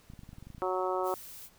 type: clicks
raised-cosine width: 5 ms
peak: -35 dBFS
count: 12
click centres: 0.101 / 0.136 / 0.192 / 0.234 / 0.291 / 0.331 / 0.384 / 0.426 / 0.47 / 0.503 / 0.548 / 0.581 s
type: harmonic tone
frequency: 185 Hz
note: F#3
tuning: in tune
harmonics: 2 / 3 / 4 / 5 / 6 / 7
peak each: -33 / -35 / -36 / -37 / -38 / -38 dBFS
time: 0.62-1.14 s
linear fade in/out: 0 ms
type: noise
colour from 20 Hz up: blue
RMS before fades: -47 dBFS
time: 1.03-1.5 s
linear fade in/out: 50 ms
effects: pink hiss -62 dBFS RMS until 1.58 s